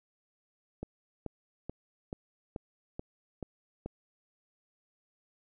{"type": "click train", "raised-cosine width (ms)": 2, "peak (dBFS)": -24, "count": 8, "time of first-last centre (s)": [0.83, 3.86], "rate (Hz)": 2.31, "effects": []}